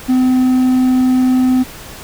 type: tone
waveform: triangle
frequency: 255.6 Hz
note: C4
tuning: 40 cents flat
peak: -7 dBFS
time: 0.08-1.64 s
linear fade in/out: 20 ms
effects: pink hiss -33 dBFS RMS until 2.03 s